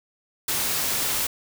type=noise; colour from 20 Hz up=white; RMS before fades=-25 dBFS; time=0.48-1.27 s; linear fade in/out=5 ms; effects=none